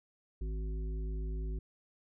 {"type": "harmonic tone with a mistuned harmonic", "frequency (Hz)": 53.2, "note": "G#1", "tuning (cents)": 42, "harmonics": [1, 3, 5, 7], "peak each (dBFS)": [-34, -47, -52, -50], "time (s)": [0.41, 1.59], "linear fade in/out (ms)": 5, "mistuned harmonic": 5, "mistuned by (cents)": -29, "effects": []}